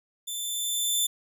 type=tone with level ramp; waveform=15% pulse; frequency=3538 Hz; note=A7; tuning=9 cents sharp; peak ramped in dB=-25 to -15 dBFS; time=0.27-1.07 s; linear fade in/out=10 ms; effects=none